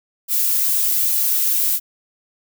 violet noise with flanger, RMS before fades -18 dBFS, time 0.28-1.8 s, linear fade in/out 50 ms, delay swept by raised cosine 1.8 to 2.8 ms, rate 1.2 Hz, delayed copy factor -0.5, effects none

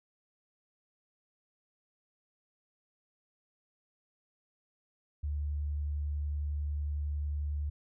sine tone with vibrato, 73.42 Hz, D2, in tune, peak -31 dBFS, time 5.23-7.7 s, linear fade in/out 10 ms, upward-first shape sine, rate 11 Hz, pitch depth 8 cents each way, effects none

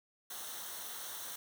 white noise with comb filter, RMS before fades -44 dBFS, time 0.3-1.36 s, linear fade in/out 5 ms, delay 0.41 ms, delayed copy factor -0.65, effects none

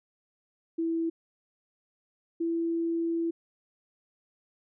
sine tone pair in turn, 329.6 / 333.4 Hz, E4 / E4, 0 / +20 cents, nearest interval unison, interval 20 cents, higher second, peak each -26 dBFS, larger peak neither, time 0.78-1.1 / 2.4-3.31 s, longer second, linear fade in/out 10 ms, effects none

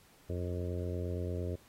harmonic tone, 88.7 Hz, F2, 27 cents sharp, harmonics 1 / 2 / 3 / 4 / 5 / 6 / 7, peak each -35 / -44 / -45 / -43 / -43 / -46 / -48 dBFS, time 0.29-1.56 s, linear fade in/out 10 ms, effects pink hiss -63 dBFS RMS until 1.68 s + AAC 48 kbps

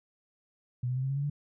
sine tone with pitch steps, 123.47 / 126.87 / 130.36 / 133.95 / 137.63 / 141.42 / 145.31 Hz, B2 / B2 / C3 / C3 / C#3 / C#3 / D3, 0 / +47 / -6 / +41 / -12 / +35 / -18 cents, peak -28 dBFS, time 0.83-1.299 s, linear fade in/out 5 ms, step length 67 ms, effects none

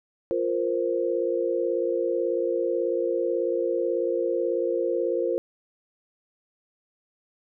sine chord, F suspended fourth, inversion none, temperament just, 349.2 / 465.6 / 523.8 Hz, F4 / Bb4 / C5, 0 / -2 / +2 cents, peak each -27 dBFS, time 0.31-5.38 s, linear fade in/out 0 ms, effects none

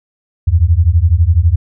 sine beating tone pair, 78.5 / 90.5 Hz, D#2 / F#2, +16 / -38 cents, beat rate 12 Hz, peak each -10 dBFS, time 0.47-1.56 s, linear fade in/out 10 ms, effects none

